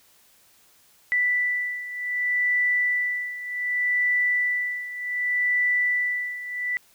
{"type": "beating tone pair", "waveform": "sine", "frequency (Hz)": [1975.5, 1976.16], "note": ["B6", "B6"], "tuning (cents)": [0, 1], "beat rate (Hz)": 0.66, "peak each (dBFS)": [-23, -27], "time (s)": [1.12, 6.77], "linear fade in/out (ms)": 0, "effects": ["white hiss -58 dBFS RMS until 6.94 s"]}